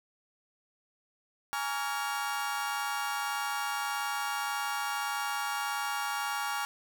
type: chord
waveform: 35% pulse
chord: Bb minor seventh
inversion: third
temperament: equal with one note detuned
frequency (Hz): 830.6 / 932.3 / 1134 / 1396.9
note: Ab5 / Bb5 / Db6 / F6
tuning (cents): 0 / 0 / +39 / 0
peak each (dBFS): -34 / -38 / -36 / -34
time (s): 1.53-6.65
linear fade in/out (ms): 0
effects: none